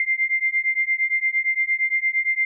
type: beating tone pair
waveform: sine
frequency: 2093 / 2101.7 Hz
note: C7 / C7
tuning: 0 / +7 cents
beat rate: 8.7 Hz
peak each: -22 dBFS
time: 0-2.45 s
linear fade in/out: 2 ms
effects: none